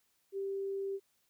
sine tone, 392 Hz, G4, in tune, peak -34 dBFS, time 0.32-1 s, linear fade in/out 50 ms, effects white hiss -75 dBFS RMS until 1.29 s

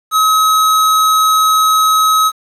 square tone, 1277 Hz, D#6, 45 cents sharp, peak -9 dBFS, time 0.11-2.32 s, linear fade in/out 50 ms, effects resampled to 32000 Hz + 7-bit

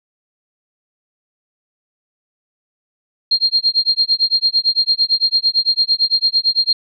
sine tone with tremolo, 4213 Hz, C8, 11 cents sharp, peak -9 dBFS, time 3.31-6.73 s, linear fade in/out 5 ms, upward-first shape sine, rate 8.9 Hz, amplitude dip 100%, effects none

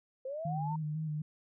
sine linear sweep, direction up, 510 to 929 Hz, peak -36 dBFS, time 0.25-0.76 s, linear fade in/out 5 ms
sine tone with vibrato, 154.3 Hz, D#3, 14 cents flat, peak -33 dBFS, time 0.45-1.22 s, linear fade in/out 5 ms, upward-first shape square, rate 4 Hz, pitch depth 33 cents each way
effects none

